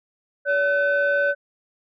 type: tone pair together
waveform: sine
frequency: 570 / 1516 Hz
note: C#5 / F#6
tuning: +48 / +42 cents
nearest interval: octave + perfect fourth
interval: 1694 cents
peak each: -19 dBFS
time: 0.45-1.35 s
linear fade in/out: 50 ms
effects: tanh soft clip ceiling -13 dBFS